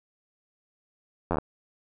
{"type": "slowing click train", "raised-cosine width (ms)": 1, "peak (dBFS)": -12, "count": 7, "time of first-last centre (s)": [1.31, 1.385], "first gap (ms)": 11, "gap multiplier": 1.05, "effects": []}